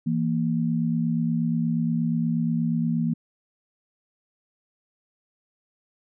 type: tone pair together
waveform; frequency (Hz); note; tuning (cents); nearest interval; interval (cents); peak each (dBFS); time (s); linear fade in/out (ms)
sine; 164.69 / 233.1; E3 / A#3; -1 / 0; tritone; 601; -24; 0.06-3.14; 10
effects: none